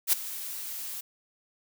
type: noise with ADSR envelope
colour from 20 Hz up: blue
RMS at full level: -20 dBFS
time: 0.07-1.01 s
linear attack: 58 ms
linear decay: 8 ms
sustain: -17 dB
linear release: 8 ms
effects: none